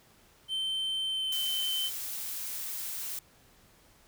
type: tone with pitch glide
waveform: triangle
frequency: 3100 to 3077 Hz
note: G7 to G7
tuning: -20 to -33 cents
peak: -28 dBFS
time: 0.48-1.91 s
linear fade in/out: 50 ms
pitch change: -13 cents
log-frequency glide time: 1.07-1.29 s
type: noise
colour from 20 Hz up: blue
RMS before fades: -37 dBFS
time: 1.32-3.19 s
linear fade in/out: 2 ms
effects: pink hiss -61 dBFS RMS until 4.07 s